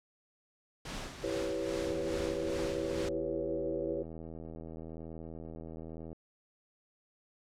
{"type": "noise with tremolo", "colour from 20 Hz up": "pink", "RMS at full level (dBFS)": -40, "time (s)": [0.85, 3.09], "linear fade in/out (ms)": 5, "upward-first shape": "sine", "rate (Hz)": 2.4, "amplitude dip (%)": 55}
{"type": "chord", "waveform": "sine", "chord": "C# half-diminished seventh", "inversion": "first", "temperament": "equal", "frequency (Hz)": [329.6, 392, 493.9, 554.4], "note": ["E4", "G4", "B4", "C#5"], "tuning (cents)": [0, 0, 0, 0], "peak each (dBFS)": -38, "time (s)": [1.23, 4.03], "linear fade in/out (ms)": 10}
{"type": "click train", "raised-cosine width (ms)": 2, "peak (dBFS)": -32, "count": 346, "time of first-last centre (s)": [1.87, 6.129], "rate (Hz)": 81}
{"effects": ["low-pass 7000 Hz 12 dB/octave"]}